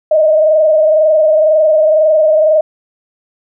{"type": "tone with frequency modulation", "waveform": "sine", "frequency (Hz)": 622.3, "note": "D#5", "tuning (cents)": 0, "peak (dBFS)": -6, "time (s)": [0.11, 2.61], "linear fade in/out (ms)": 5, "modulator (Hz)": 22, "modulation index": 0.9, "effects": []}